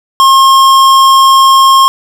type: tone with tanh clipping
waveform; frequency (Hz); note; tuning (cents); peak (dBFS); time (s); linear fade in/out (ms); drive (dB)
sine; 1073; C6; +43; -4; 0.2-1.88; 0; 18
effects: none